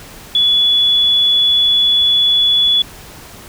sine tone, 3417 Hz, G#7, 49 cents sharp, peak -9 dBFS, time 0.35-2.82 s, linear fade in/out 2 ms, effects pink hiss -36 dBFS RMS until 3.48 s

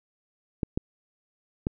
clicks, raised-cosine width 3 ms, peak -13 dBFS, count 3, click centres 0.632 / 0.775 / 1.669 s, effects none

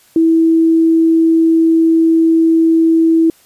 sine tone, 326.5 Hz, E4, 17 cents flat, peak -7 dBFS, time 0.16-3.3 s, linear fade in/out 2 ms, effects white hiss -49 dBFS RMS until 3.45 s + resampled to 32000 Hz

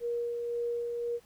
sine tone with tremolo, 474 Hz, A#4, 29 cents sharp, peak -29 dBFS, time 0-1.2 s, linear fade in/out 50 ms, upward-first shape sine, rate 1.9 Hz, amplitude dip 30%, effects pink hiss -62 dBFS RMS until 1.25 s

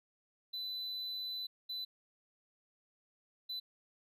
triangle tone bursts at uneven times, 4002 Hz, B7, 22 cents sharp, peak -37 dBFS, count 3, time 0.53-1.47 / 1.69-1.85 / 3.49-3.6 s, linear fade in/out 10 ms, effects none

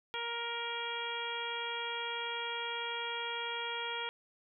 harmonic tone, 469.2 Hz, A#4, 11 cents sharp, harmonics 1 / 2 / 3 / 4 / 5 / 6 / 7, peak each -44 / -41 / -43 / -46 / -43 / -47 / -41 dBFS, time 0.14-4.09 s, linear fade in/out 0 ms, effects none

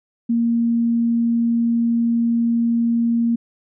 sine tone, 233.1 Hz, A#3, in tune, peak -15 dBFS, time 0.29-3.36 s, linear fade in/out 10 ms, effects none

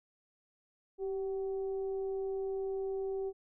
sine tone with frequency modulation, 387.6 Hz, G4, 20 cents flat, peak -33 dBFS, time 0.98-3.33 s, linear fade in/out 50 ms, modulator 373 Hz, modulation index 0.31, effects none

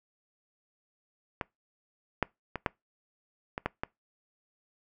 clicks, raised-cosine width 0.5 ms, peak -16 / -10 / -18 / -11 / -18 / -13 / -16 dBFS, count 7, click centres 1.412 / 2.227 / 2.557 / 2.662 / 3.579 / 3.66 / 3.835 s, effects noise-tail reverb RT60 0.2 s tail -24 dB re dry

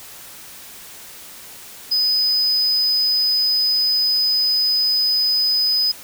triangle tone, 5010 Hz, D#8, 11 cents sharp, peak -14 dBFS, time 1.91-5.92 s, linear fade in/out 10 ms, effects white hiss -39 dBFS RMS until 6.03 s

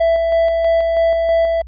triangle tone with tremolo, 663 Hz, E5, 10 cents sharp, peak -9 dBFS, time 0-1.62 s, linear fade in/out 10 ms, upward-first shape square, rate 3.1 Hz, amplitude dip 30%, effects added 60 Hz sine -32 dBFS peak until 1.67 s + resampled to 11025 Hz

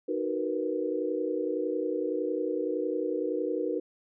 sine chord, B major seventh, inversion first, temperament just, 308.7 / 370.4 / 463 / 493.9 Hz, D#4 / F#4 / A#4 / B4, -14 / +2 / -12 / 0 cents, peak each -33 dBFS, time 0.08-3.8 s, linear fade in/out 10 ms, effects none

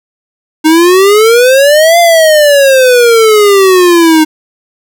square exponential two-way sweep, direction up then down, 308 to 695 to 308 Hz, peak -3 dBFS, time 0.64-4.25 s, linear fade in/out 20 ms, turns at 1.99 s, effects none

